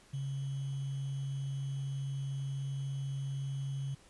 sine tone with sample-and-hold, 136.7 Hz, C#3, 24 cents flat, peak -34 dBFS, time 0.13-3.95 s, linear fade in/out 10 ms, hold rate 3150 Hz, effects pink hiss -61 dBFS RMS until 4.09 s + resampled to 24000 Hz

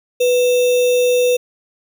sine tone with sample-and-hold, 493.9 Hz, B4, in tune, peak -11 dBFS, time 0.2-1.37 s, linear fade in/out 10 ms, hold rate 3150 Hz, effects none

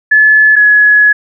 sine tone pair in turn, 1722 / 1690.5 Hz, A6 / G#6, -38 / +30 cents, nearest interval unison, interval 32 cents, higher first, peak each -3 dBFS, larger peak neither, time 0.11-0.56 / 0.56-1.13 s, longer second, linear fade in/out 10 ms, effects none

